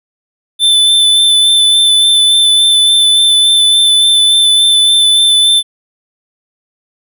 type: tone with vibrato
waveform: square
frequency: 3526 Hz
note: A7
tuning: 3 cents sharp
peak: -6 dBFS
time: 0.59-5.63 s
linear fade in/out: 50 ms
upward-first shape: sine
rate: 3.5 Hz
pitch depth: 15 cents each way
effects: none